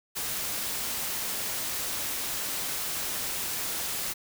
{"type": "noise", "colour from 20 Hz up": "white", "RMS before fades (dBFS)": -32, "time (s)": [0.15, 4.14], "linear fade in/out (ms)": 20, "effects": []}